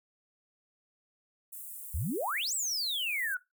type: high-pass noise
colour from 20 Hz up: white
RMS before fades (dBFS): -44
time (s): 1.52-3.35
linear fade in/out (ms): 10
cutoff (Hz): 8000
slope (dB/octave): 48
type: exponential two-way sweep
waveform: sine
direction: up then down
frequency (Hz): 62.8 to 8150 to 1434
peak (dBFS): -30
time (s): 1.94-3.37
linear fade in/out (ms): 5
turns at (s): 2.54
effects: noise-tail reverb RT60 0.2 s tail -19 dB re dry